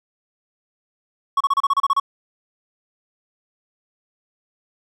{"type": "tone bursts", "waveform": "triangle", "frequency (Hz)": 1108.7, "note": "C#6", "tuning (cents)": 0, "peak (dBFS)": -12, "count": 10, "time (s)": [1.37, 1.999], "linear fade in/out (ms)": 5, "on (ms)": 35, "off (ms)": 31, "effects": []}